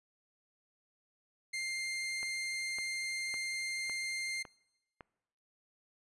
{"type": "tone", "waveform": "sawtooth", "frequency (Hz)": 2104, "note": "C7", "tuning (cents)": 9, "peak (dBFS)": -32, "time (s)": [1.53, 4.43], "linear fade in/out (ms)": 10}
{"type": "click train", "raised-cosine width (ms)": 0.5, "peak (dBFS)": -32, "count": 6, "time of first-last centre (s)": [2.23, 5.008], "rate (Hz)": 1.8}
{"effects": ["noise-tail reverb RT60 1.0 s tail -24 dB re dry", "resampled to 24000 Hz"]}